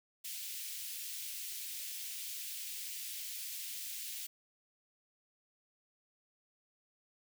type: high-pass noise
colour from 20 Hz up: white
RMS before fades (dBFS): -43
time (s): 0.24-4.27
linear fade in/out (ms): 10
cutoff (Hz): 2300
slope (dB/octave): 24
effects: none